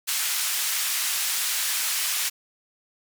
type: band-pass noise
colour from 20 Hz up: white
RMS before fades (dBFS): -26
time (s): 0.07-2.3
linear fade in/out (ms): 20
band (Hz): 1400 to 13000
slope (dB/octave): 12
effects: none